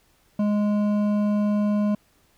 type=tone with hard clipping; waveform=sine; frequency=207.7 Hz; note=G#3; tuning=in tune; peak=-21 dBFS; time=0.39-1.95 s; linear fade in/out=5 ms; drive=9 dB; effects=pink hiss -62 dBFS RMS until 2.37 s